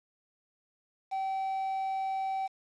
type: tone with quantisation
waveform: triangle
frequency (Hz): 770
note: G5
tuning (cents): -31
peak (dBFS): -28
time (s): 1.11-2.48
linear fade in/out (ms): 20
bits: 8
effects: low-pass 5000 Hz 12 dB/octave